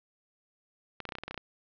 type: clicks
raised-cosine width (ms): 0.3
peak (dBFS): -21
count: 11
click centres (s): 1.003 / 1.053 / 1.09 / 1.122 / 1.153 / 1.185 / 1.236 / 1.28 / 1.31 / 1.344 / 1.377
effects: low-pass 5000 Hz 12 dB/octave